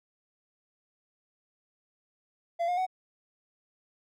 triangle tone with pitch steps, 682 / 713 / 745.4 Hz, F5 / F5 / F#5, -41 / +36 / +13 cents, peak -24 dBFS, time 2.59-2.866 s, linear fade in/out 20 ms, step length 92 ms, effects none

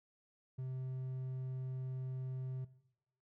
triangle tone, 129.8 Hz, C3, 13 cents flat, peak -37 dBFS, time 0.58-2.65 s, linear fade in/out 10 ms, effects noise-tail reverb RT60 0.8 s tail -17 dB re dry

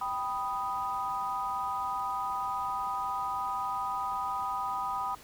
sine chord, G augmented, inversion none, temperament equal, 784 / 987.8 / 1244.5 Hz, G5 / B5 / D#6, 0 / 0 / 0 cents, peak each -36 / -34 / -34 dBFS, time 0.01-5.15 s, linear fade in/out 5 ms, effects pink hiss -52 dBFS RMS until 5.23 s

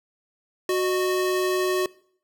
square tone pair together, 368.3 / 609.9 Hz, F#4 / D#5, -8 / -35 cents, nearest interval major sixth, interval 873 cents, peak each -22 / -31 dBFS, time 0.69-1.86 s, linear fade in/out 2 ms, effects noise-tail reverb RT60 0.6 s tail -22 dB re dry

